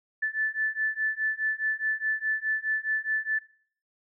sine beating tone pair, 1748 / 1752.8 Hz, A6 / A6, -12 / -7 cents, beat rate 4.8 Hz, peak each -29 dBFS, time 0.22-3.39 s, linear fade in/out 10 ms, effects noise-tail reverb RT60 0.5 s tail -17 dB re dry

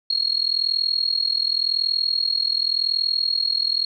sine tone with amplitude modulation, 4287 Hz, C8, 41 cents sharp, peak -15 dBFS, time 0.1-3.85 s, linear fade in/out 5 ms, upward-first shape sine, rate 40.9 Hz, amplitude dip 90%, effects none

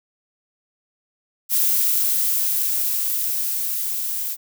violet noise with level ramp, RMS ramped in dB -18 to -26 dBFS, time 1.49-4.37 s, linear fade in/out 50 ms, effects none

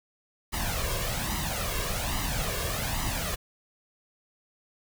pink noise with flanger, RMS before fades -30 dBFS, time 0.52-3.36 s, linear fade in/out 20 ms, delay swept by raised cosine 1 to 1.85 ms, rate 1.2 Hz, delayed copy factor +0.7, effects none

